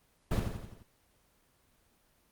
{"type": "noise with echo", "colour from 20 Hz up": "brown", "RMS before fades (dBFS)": -29, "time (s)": [0.31, 0.4], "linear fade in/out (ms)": 5, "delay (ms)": 86, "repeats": 5, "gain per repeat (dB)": -5, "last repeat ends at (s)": 0.83, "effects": ["pink hiss -69 dBFS RMS until 2.31 s", "Opus 24 kbps"]}